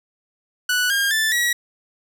sawtooth tone with pitch steps, 1480 / 1614 / 1760 / 1919.3 Hz, F#6 / G#6 / A6 / B6, 0 / -50 / 0 / -50 cents, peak -14 dBFS, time 0.69-1.53 s, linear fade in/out 5 ms, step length 210 ms, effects none

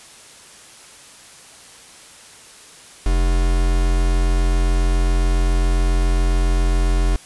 triangle tone with quantisation, 43.65 Hz, F1, in tune, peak -12 dBFS, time 3.06-7.16 s, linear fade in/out 0 ms, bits 4, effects white hiss -43 dBFS RMS until 7.25 s + resampled to 24000 Hz

